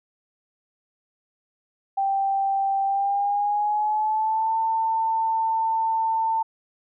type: tone with pitch glide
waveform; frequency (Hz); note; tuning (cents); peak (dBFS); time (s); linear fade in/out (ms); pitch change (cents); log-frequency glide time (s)
sine; 784 to 895.4; G5 to A5; 0 to +30; -20; 1.97-6.43; 10; +230; 2.85-4.56
effects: none